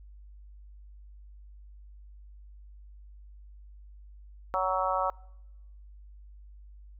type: harmonic tone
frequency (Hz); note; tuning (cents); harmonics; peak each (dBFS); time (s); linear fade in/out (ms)
187.1; F#3; +20; 3 / 4 / 5 / 6 / 7; -32 / -32 / -32 / -32 / -32; 4.54-5.1; 0
effects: noise-tail reverb RT60 0.9 s tail -24 dB re dry + added 50 Hz sine -47 dBFS peak until 6.99 s